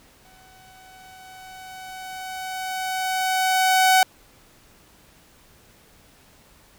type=tone with exponential growth; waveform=sawtooth; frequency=751 Hz; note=F#5; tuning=26 cents sharp; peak=-9 dBFS; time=0.25-4.03 s; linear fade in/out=1 ms; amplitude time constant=820 ms; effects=pink hiss -54 dBFS RMS until 6.78 s